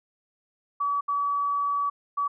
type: tone bursts at uneven times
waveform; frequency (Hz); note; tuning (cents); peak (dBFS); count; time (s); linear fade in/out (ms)
sine; 1142; D6; -49; -23; 3; 0.8-1.01 / 1.08-1.9 / 2.17-2.28; 10
effects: none